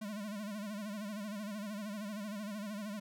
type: tone with vibrato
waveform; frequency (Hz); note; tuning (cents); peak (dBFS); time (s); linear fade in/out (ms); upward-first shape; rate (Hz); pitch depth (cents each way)
square; 207.7; G#3; 0; -40; 0.01-3; 10; sine; 13; 94
effects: none